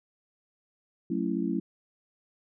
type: chord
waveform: sine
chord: F# minor seventh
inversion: none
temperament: just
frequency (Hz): 185 / 222 / 277.5 / 333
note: F#3 / A3 / C#4 / E4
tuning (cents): 0 / +16 / +2 / +18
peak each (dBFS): -32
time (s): 1.1-1.6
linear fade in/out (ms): 5
effects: none